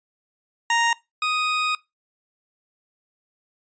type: tone pair in turn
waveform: 20% pulse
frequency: 932.3 / 1246.7 Hz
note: A#5 / D#6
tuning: 0 / +3 cents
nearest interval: perfect fourth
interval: 503 cents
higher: second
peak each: -13 / -16 dBFS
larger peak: first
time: 0.7-0.93 / 1.22-1.75 s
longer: second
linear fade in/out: 2 ms
effects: noise-tail reverb RT60 0.2 s tail -21 dB re dry + resampled to 16000 Hz